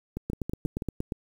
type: two click trains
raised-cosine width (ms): 3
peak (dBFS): -19 / -17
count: 5 / 8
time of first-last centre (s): 0.17-0.821 / 0.3-1.122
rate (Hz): 6.14 / 8.52
effects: 8-bit